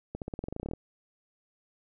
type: accelerating click train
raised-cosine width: 2 ms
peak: -22 dBFS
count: 15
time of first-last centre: 0.15-0.735 s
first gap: 68 ms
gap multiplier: 0.92
effects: none